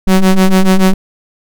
square ring-modulated tone, 93.7 Hz, F#2, 22 cents sharp, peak -3 dBFS, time 0.07-0.94 s, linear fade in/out 5 ms, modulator 97.2 Hz, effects none

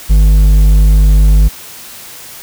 triangle tone with hard clipping, 50.8 Hz, G#1, 38 cents flat, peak -5 dBFS, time 0.09-1.49 s, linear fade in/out 20 ms, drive 10 dB, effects white hiss -31 dBFS RMS until 2.42 s

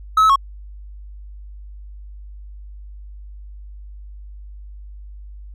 triangle tone with pitch steps, 1288 / 1296 / 1098 Hz, E6 / E6 / C#6, -41 / -30 / -17 cents, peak -8 dBFS, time 0.17-0.359 s, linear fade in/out 5 ms, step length 63 ms, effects added 50 Hz sine -34 dBFS peak until 5.54 s

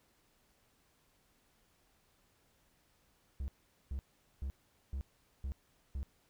triangle tone bursts, 67.6 Hz, C#2, 43 cents flat, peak -34 dBFS, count 6, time 3.4-6.03 s, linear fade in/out 0 ms, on 80 ms, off 430 ms, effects pink hiss -72 dBFS RMS until 6.29 s

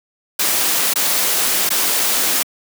white noise with dropouts, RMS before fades -17 dBFS, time 0.39-2.43 s, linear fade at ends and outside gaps 5 ms, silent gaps 0.937-0.957 / 1.692-1.703 s, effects high-pass 200 Hz 12 dB/octave

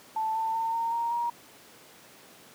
sine tone with pitch steps, 880 / 892.8 / 905.8 / 919 / 932.3 / 945.9 Hz, A5 / A5 / A#5 / A#5 / A#5 / A#5, 0 / +25 / -50 / -25 / 0 / +25 cents, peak -26 dBFS, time 0.16-1.3 s, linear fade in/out 5 ms, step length 190 ms, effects pink hiss -52 dBFS RMS until 2.54 s + high-pass 200 Hz 12 dB/octave

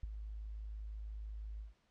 sine tone with ADSR envelope, 53 Hz, G#1, 36 cents sharp, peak -34 dBFS, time 0.03-1.74 s, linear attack 5 ms, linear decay 18 ms, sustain -8 dB, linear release 140 ms, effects pink hiss -75 dBFS RMS until 1.9 s + low-pass 5000 Hz 12 dB/octave

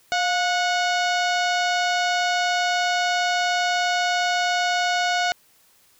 harmonic tone with a mistuned harmonic, 733 Hz, F#5, 16 cents flat, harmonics 1 / 2 / 3 / 4 / 5 / 6 / 7 / 8 / 9 / 10, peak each -22 / -25 / -30 / -31 / -33 / -33 / -37 / -38 / -41 / -43 dBFS, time 0.12-5.32 s, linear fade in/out 0 ms, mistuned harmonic 1, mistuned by -58 cents, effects white hiss -58 dBFS RMS until 5.99 s

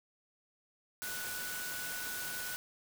sine tone in noise, 1479 Hz, F#6, 1 cent flat, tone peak -42 dBFS, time 1.02-2.56 s, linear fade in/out 0 ms, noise white, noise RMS -41 dBFS, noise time 1.02-2.56 s, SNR -4 dB, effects none

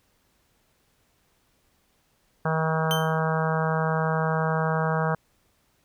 harmonic tone, 159.5 Hz, D#3, 43 cents sharp, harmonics 1 / 3 / 4 / 5 / 6 / 7 / 8 / 9 / 10, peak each -25 / -30 / -31 / -32 / -33 / -33 / -34 / -35 / -35 dBFS, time 2.45-5.15 s, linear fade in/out 5 ms
40% pulse tone with exponential decay, 3103 Hz, G7, 18 cents flat, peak -22 dBFS, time 2.91-3.19 s, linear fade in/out 0 ms, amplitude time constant 60 ms
effects pink hiss -67 dBFS RMS until 5.84 s

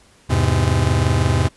45% pulse chord, E augmented, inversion none, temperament just, 82.41 / 103.01 / 128.76 Hz, E2 / G#2 / B#2, 0 / -14 / -27 cents, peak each -19 dBFS, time 0.29-1.49 s, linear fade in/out 20 ms, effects pink hiss -52 dBFS RMS until 1.56 s + resampled to 24000 Hz

